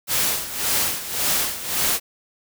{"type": "noise with tremolo", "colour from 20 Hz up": "white", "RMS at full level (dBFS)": -20, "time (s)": [0.07, 2], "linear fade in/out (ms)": 50, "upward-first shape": "sine", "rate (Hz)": 1.8, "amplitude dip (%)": 75, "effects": []}